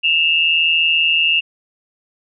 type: tone pair together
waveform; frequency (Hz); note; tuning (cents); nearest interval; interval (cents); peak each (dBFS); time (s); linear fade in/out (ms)
sine; 2666 / 2827; E7 / F7; +19 / +20; minor second; 101; -15; 0.03-1.41; 20
effects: none